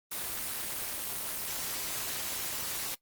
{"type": "noise with amplitude modulation", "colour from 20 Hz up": "white", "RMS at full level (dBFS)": -32, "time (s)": [0.11, 2.95], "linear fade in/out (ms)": 10, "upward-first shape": "sine", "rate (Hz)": 277, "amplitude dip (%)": 80, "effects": ["noise-tail reverb RT60 0.1 s tail -19 dB re dry", "Opus 24 kbps"]}